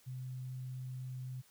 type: tone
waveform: sine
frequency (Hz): 128.3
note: C3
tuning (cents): -34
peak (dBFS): -40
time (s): 0.06-1.42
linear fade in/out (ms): 20
effects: white hiss -66 dBFS RMS until 1.5 s